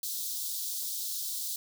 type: high-pass noise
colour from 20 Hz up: white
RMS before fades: -35 dBFS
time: 0.03-1.56 s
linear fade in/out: 2 ms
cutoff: 3600 Hz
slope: 48 dB/octave
effects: none